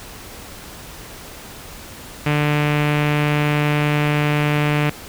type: tone with low-pass filter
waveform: sawtooth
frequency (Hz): 148.3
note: D3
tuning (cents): +17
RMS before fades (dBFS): -18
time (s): 2.26-4.9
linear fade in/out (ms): 5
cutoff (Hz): 2500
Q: 2.7
effects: pink hiss -37 dBFS RMS until 5.08 s